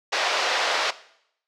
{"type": "band-pass noise", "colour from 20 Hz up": "pink", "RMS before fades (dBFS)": -24, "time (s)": [0.12, 0.91], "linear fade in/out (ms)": 10, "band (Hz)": [540, 5300], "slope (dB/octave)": 24, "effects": ["noise-tail reverb RT60 0.7 s tail -17 dB re dry"]}